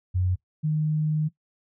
sine tone pair in turn, 91.5 / 153.88 Hz, F#2 / D#3, -19 / -19 cents, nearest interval major sixth, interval 900 cents, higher second, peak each -21 dBFS, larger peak neither, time 0.14-0.36 / 0.63-1.29 s, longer second, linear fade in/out 20 ms, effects noise-tail reverb RT60 0.1 s tail -18 dB re dry

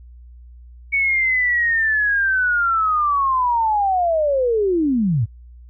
sine linear sweep, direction down, 2238 to 96.9 Hz, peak -15 dBFS, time 0.92-5.26 s, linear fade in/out 20 ms, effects added 60 Hz sine -39 dBFS peak until 5.69 s

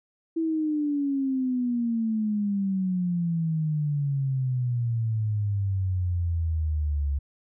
sine exponential sweep, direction down, 329.6 to 69.3 Hz, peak -23 dBFS, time 0.36-7.19 s, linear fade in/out 10 ms, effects none

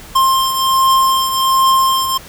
square beating tone pair, 1057 / 1058.3 Hz, C6 / C6, +17 / +19 cents, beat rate 1.3 Hz, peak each -12 / -19 dBFS, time 0.15-2.18 s, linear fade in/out 10 ms, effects pink hiss -36 dBFS RMS until 2.28 s

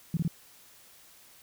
sine tone bursts, 165.2 Hz, E3, 4 cents sharp, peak -24 dBFS, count 3, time 0.14-0.278 s, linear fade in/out 2 ms, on 30 ms, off 24 ms, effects white hiss -56 dBFS RMS until 1.42 s

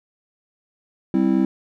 triangle chord, C major, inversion second, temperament just, 196.22 / 261.6 / 327 Hz, G3 / C4 / E4, +2 / 0 / -14 cents, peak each -18 dBFS, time 1.14-1.45 s, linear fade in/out 2 ms, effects none

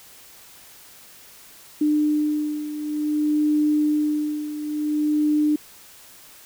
sine beating tone pair, 300.4 / 300.95 Hz, D4 / D4, +39 / +42 cents, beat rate 0.55 Hz, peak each -20 / -25 dBFS, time 1.81-5.56 s, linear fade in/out 5 ms, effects white hiss -47 dBFS RMS until 6.45 s

